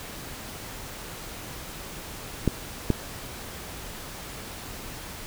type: clicks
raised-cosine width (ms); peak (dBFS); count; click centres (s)
3; -7; 2; 2.477 / 2.903
effects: pink hiss -39 dBFS RMS until 5.26 s